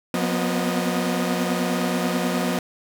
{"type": "tone cluster", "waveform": "sawtooth", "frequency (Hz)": [179.3, 240.9, 250.3, 261.2, 620], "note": ["F3", "B3", "B3", "C4", "D#5"], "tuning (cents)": [46, -43, 23, -3, -6], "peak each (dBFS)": [-21, -23, -24, -30, -27], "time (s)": [0.14, 2.59], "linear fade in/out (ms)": 2, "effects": []}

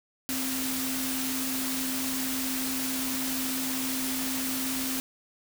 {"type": "tone in noise", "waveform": "sine", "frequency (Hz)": 261.6, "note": "C4", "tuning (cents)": 0, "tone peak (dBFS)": -32, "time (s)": [0.29, 5], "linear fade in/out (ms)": 0, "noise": "white", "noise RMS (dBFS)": -32, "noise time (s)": [0.29, 5], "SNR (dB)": -3, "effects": []}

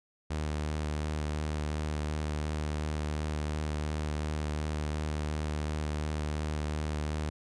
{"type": "tone with vibrato", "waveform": "sawtooth", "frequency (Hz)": 75.9, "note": "D#2", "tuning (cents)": -42, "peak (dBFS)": -27, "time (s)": [0.3, 7.3], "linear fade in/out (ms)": 10, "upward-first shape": "sine", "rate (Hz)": 2.8, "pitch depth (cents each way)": 16, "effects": ["resampled to 22050 Hz"]}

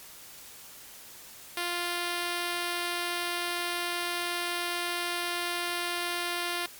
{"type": "tone", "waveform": "5% pulse", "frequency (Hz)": 349.2, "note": "F4", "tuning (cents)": 0, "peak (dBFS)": -18, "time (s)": [1.57, 6.66], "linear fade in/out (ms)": 2, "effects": ["white hiss -48 dBFS RMS until 6.79 s", "MP3 96 kbps"]}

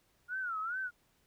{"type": "tone with vibrato", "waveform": "sine", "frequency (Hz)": 1403, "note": "F6", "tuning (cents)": 8, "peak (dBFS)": -34, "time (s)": [0.28, 0.91], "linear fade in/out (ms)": 50, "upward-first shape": "sine", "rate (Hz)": 2.4, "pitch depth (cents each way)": 170, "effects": ["pink hiss -72 dBFS RMS until 1.26 s"]}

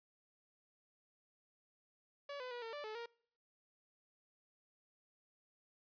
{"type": "tone with pitch steps", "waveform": "sawtooth", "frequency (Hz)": [569, 504, 484.3, 453.9, 585, 432.6, 468.7], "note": ["C#5", "B4", "B4", "A#4", "D5", "A4", "A#4"], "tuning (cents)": [45, 35, -34, -46, -7, -29, 9], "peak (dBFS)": -40, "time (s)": [2.29, 3.06], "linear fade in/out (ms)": 5, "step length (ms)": 110, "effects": ["noise-tail reverb RT60 0.6 s tail -26 dB re dry", "resampled to 11025 Hz"]}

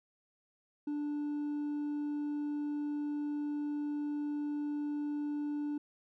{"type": "tone with hard clipping", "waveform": "sine", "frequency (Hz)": 293.7, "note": "D4", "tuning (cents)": 0, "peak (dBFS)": -34, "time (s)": [0.87, 5.78], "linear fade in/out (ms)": 5, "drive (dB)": 2, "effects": []}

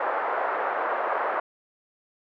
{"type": "band-pass noise", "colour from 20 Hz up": "pink", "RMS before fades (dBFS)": -27, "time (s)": [0, 1.4], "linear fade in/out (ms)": 5, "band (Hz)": [530, 1500], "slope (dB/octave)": 24, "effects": []}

